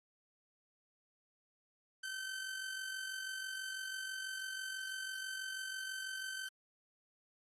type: tone with amplitude modulation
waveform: sawtooth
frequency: 1540 Hz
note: G6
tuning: 31 cents flat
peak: -35 dBFS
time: 2.03-6.49 s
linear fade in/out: 10 ms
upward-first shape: sine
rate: 46.1 Hz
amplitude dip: 45%
effects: AAC 32 kbps